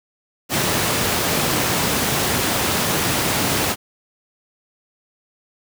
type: high-pass noise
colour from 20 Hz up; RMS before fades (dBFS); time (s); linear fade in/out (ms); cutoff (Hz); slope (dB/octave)
pink; -20; 0.49-3.76; 50; 110; 12
effects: none